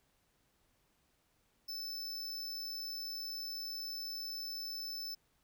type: tone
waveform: square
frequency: 5274 Hz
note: E8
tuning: in tune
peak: -40 dBFS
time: 1.68-5.15 s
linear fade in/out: 10 ms
effects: pink hiss -75 dBFS RMS until 5.43 s